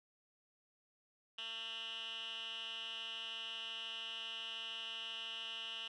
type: tone with band-pass filter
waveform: 10% pulse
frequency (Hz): 225.8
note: A3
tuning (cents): +45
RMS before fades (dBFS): -45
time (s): 1.38-5.88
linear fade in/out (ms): 5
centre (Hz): 2900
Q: 9.3
effects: resampled to 24000 Hz